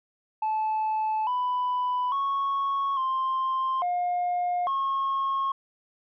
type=tone with pitch steps; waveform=sine; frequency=869 / 994 / 1104 / 1051 / 712 / 1086 Hz; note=A5 / B5 / C#6 / C6 / F5 / C#6; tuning=-22 / +11 / -7 / +7 / +33 / -36 cents; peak=-22 dBFS; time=0.42-5.52 s; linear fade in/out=5 ms; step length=850 ms; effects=tanh soft clip ceiling -22 dBFS